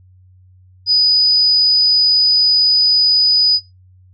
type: tone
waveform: sine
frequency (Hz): 4971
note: D#8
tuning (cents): -2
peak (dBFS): -9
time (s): 0.86-3.6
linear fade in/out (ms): 50
effects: noise-tail reverb RT60 0.2 s tail -19 dB re dry + added 92 Hz sine -44 dBFS peak until 4.13 s